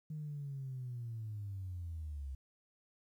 sine linear sweep, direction down, 155.56 to 65.41 Hz, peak -39 dBFS, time 0.1-2.35 s, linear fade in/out 5 ms, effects tanh soft clip ceiling -35 dBFS + 12-bit

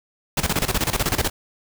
pink noise with tremolo, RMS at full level -20 dBFS, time 0.37-1.3 s, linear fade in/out 5 ms, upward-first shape square, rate 16 Hz, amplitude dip 80%, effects none

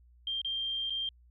sine tone with dropouts, 3179 Hz, G7, 24 cents sharp, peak -31 dBFS, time 0.27-1.09 s, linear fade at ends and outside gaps 2 ms, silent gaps 0.416-0.447 / 0.898-0.904 s, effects added 60 Hz sine -57 dBFS peak until 1.3 s

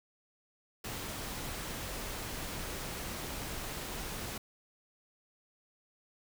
pink noise, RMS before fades -40 dBFS, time 0.84-4.38 s, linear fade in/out 5 ms, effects none

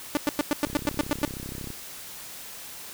sawtooth tone bursts, 293.7 Hz, D4, in tune, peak -17 dBFS, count 10, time 0.15-1.25 s, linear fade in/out 0 ms, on 20 ms, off 100 ms
click train, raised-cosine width 3 ms, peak -24 dBFS, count 35, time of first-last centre 0.67-1.703 s, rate 32.9 Hz
effects white hiss -41 dBFS RMS until 2.93 s

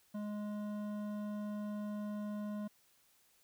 sine tone with hard clipping, 208.5 Hz, G#3, 7 cents sharp, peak -40 dBFS, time 0.14-2.68 s, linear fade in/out 10 ms, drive 11 dB, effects white hiss -70 dBFS RMS until 3.43 s

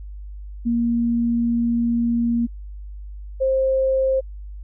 sine tone pair in turn, 234.9 / 528.9 Hz, A#3 / C5, +13 / +19 cents, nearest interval octave + major second, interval 1406 cents, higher second, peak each -17 / -16 dBFS, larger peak second, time 0.65-2.47 / 3.4-4.21 s, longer first, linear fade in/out 20 ms, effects added 50 Hz sine -32 dBFS peak until 4.63 s

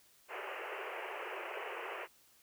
pink band-pass noise, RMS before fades -43 dBFS, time 0.28-2.08 s, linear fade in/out 50 ms, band 360 to 2900 Hz, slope 96 dB/octave, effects white hiss -66 dBFS RMS until 2.42 s

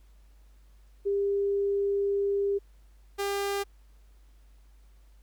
sine / sawtooth tone pair in turn, 400 / 400 Hz, G4 / G4, +35 / +35 cents, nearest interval unison, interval 0 cents, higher neither, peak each -24 dBFS, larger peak neither, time 1.05-2.59 / 3.18-3.64 s, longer first, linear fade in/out 20 ms, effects added 50 Hz sine -53 dBFS peak until 5.22 s + pink hiss -69 dBFS RMS until 5.22 s

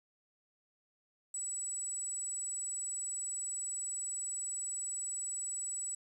sine tone, 7880 Hz, B8, 5 cents flat, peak -35 dBFS, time 1.34-5.95 s, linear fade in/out 5 ms, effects tanh soft clip ceiling -32 dBFS + 11-bit

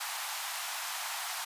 pink high-pass noise, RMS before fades -37 dBFS, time 0-1.45 s, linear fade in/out 10 ms, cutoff 730 Hz, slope 48 dB/octave, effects resampled to 32000 Hz

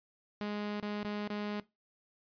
sawtooth tone with dropouts, 207.7 Hz, G#3, in tune, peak -31 dBFS, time 0.41-1.6 s, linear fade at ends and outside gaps 0 ms, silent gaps 0.799-0.827 / 1.031-1.048 / 1.275-1.302 s, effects noise-tail reverb RT60 0.2 s tail -18 dB re dry + resampled to 11025 Hz

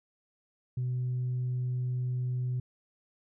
sine tone, 125.5 Hz, B2, 28 cents sharp, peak -27 dBFS, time 0.77-2.6 s, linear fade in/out 5 ms, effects tanh soft clip ceiling -26 dBFS

